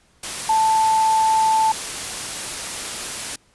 sine tone in noise, 880 Hz, A5, in tune, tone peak -14 dBFS, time 0.49-1.72 s, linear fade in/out 5 ms, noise white, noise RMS -28 dBFS, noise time 0.23-3.36 s, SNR +11 dB, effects pink hiss -58 dBFS RMS until 3.54 s + resampled to 24000 Hz

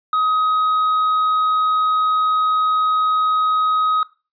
triangle tone, 1262 Hz, D#6, 24 cents sharp, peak -13 dBFS, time 0.13-4.03 s, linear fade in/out 2 ms, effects noise-tail reverb RT60 0.3 s tail -18 dB re dry + resampled to 11025 Hz

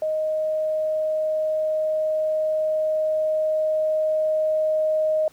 sine tone with level ramp, 623 Hz, D#5, 2 cents sharp, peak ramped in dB -21 to -18 dBFS, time 0.02-5.28 s, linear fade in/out 2 ms, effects pink hiss -55 dBFS RMS until 5.32 s + high-pass 80 Hz 12 dB/octave

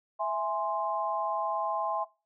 sine chord, E augmented, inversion none, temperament equal, 659.3 / 830.6 / 1046.5 Hz, E5 / G#5 / B#5, 0 / 0 / 0 cents, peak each -32 dBFS, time 0.19-2.05 s, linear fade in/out 20 ms, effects noise-tail reverb RT60 0.3 s tail -20 dB re dry

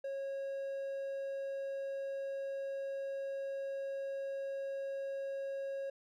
triangle tone, 547 Hz, C#5, 23 cents flat, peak -35 dBFS, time 0.04-5.9 s, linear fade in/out 5 ms, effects none

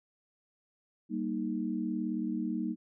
sine chord, Eb major, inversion first, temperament just, 194.45 / 233.3 / 311.1 Hz, G3 / Bb3 / Eb4, -14 / +2 / 0 cents, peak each -36 / -34 / -35 dBFS, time 1.09-2.76 s, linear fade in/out 50 ms, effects none

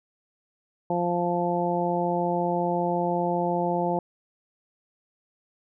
harmonic tone, 174.61 Hz, F3, in tune, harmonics 1 / 2 / 3 / 4 / 5, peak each -29 / -29 / -29 / -29 / -29 dBFS, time 0.9-3.99 s, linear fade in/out 2 ms, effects none

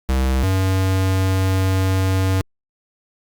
square tone pair in turn, 65.41 / 94.76 Hz, C2 / F#2, 0 / +42 cents, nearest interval tritone, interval 642 cents, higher second, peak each -16 / -16 dBFS, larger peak neither, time 0.09-0.43 / 0.43-2.41 s, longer second, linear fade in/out 0 ms, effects Opus 48 kbps

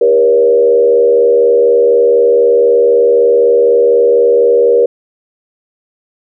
sine tone with frequency modulation, 475.8 Hz, A#4, 35 cents sharp, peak -5 dBFS, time 0.01-4.86 s, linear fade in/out 5 ms, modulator 76 Hz, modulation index 0.83, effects none

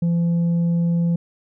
sine tone with tanh clipping, 170.1 Hz, F3, 45 cents flat, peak -17 dBFS, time 0.02-1.16 s, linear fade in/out 5 ms, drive 3 dB, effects none

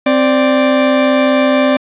40% pulse tone pair together, 261.6 / 587.3 Hz, C4 / D5, 0 / 0 cents, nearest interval octave + major second, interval 1400 cents, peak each -11 dBFS, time 0.06-1.77 s, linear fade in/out 5 ms, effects resampled to 8000 Hz + 7-bit

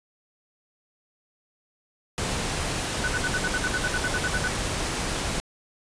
pink noise, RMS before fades -28 dBFS, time 2.18-5.4 s, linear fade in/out 0 ms
sine tone bursts, 1491 Hz, F#6, 13 cents sharp, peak -24 dBFS, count 15, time 3.04-4.476 s, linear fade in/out 0 ms, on 36 ms, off 64 ms
effects resampled to 22050 Hz

